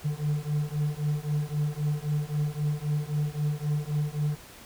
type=beating tone pair; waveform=triangle; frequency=146.83 / 150.63 Hz; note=D3 / D3; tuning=0 / +44 cents; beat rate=3.8 Hz; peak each=-27 dBFS; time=0.04-4.36 s; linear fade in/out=20 ms; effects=pink hiss -48 dBFS RMS until 4.65 s